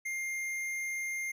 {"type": "tone with tanh clipping", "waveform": "sine", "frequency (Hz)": 2113, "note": "C7", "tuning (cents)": 16, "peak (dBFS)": -35, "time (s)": [0.05, 1.32], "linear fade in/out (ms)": 10, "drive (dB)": 14, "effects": []}